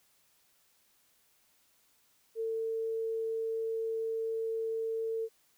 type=tone; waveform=sine; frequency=449.3 Hz; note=A4; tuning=36 cents sharp; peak=-31 dBFS; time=2.35-5.29 s; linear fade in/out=50 ms; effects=white hiss -69 dBFS RMS until 5.57 s